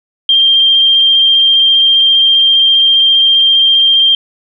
sine tone with vibrato, 3181 Hz, G7, 25 cents sharp, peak -5 dBFS, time 0.29-4.15 s, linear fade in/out 2 ms, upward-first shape sine, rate 15 Hz, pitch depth 12 cents each way, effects none

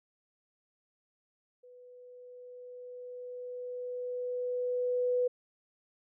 sine tone with level ramp, 495.4 Hz, B4, 5 cents sharp, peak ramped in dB -52 to -25 dBFS, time 1.63-5.28 s, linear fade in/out 10 ms, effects none

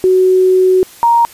sine tone pair in turn, 372.1 / 935.8 Hz, F#4 / A#5, +10 / +6 cents, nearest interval octave + major third, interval 1596 cents, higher second, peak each -6 dBFS, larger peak neither, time 0.04-0.83 / 1.03-1.25 s, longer first, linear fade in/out 0 ms, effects white hiss -38 dBFS RMS until 1.33 s + resampled to 32000 Hz

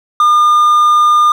triangle tone, 1209 Hz, D6, 50 cents sharp, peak -4 dBFS, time 0.2-1.32 s, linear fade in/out 2 ms, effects none

